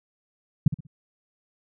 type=tone with echo; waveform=sine; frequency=148.9 Hz; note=D3; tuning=24 cents sharp; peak=-11 dBFS; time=0.66-0.68 s; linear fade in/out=5 ms; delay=63 ms; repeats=3; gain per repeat=-11 dB; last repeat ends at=0.869 s; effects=none